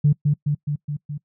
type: tone with echo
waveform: sine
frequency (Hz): 146.83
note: D3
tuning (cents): 0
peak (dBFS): -11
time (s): 0.04-0.13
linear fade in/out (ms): 10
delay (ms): 210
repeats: 5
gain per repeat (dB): -3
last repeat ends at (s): 1.18
effects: noise-tail reverb RT60 0.1 s tail -24 dB re dry + tanh soft clip ceiling -7 dBFS